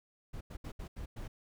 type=noise bursts at uneven times; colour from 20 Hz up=brown; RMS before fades=-42 dBFS; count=6; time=0.33-0.41 / 0.5-0.57 / 0.64-0.72 / 0.79-0.88 / 0.96-1.06 / 1.16-1.28 s; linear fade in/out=10 ms; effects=none